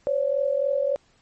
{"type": "tone pair together", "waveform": "sine", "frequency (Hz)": [524.5, 568], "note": ["C5", "C#5"], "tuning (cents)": [4, 42], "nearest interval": "minor second", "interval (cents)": 138, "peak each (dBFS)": [-25, -22], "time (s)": [0.07, 0.96], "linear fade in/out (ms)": 0, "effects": ["pink hiss -62 dBFS RMS until 1.21 s", "MP3 32 kbps"]}